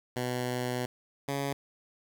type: tone pair in turn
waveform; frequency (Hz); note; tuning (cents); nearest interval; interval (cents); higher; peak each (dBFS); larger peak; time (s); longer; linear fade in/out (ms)
10% pulse; 124.5 / 139.75; B2 / C#3; +14 / +14; major second; 200; second; -22; neither; 0.16-0.86 / 1.28-1.53; first; 5
effects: 10-bit